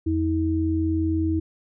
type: tone pair together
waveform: sine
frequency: 85.4 / 320.1 Hz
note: F2 / D#4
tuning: -38 / +49 cents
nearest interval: octave + major seventh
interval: 2287 cents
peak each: -24 / -22 dBFS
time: 0.06-1.4 s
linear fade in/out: 10 ms
effects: none